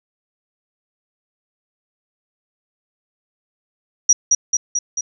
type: tone with echo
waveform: sine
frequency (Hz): 5780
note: F#8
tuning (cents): -41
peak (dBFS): -7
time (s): 4.09-4.13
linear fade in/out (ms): 5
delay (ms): 220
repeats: 4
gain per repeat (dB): -3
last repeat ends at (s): 5.01
effects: none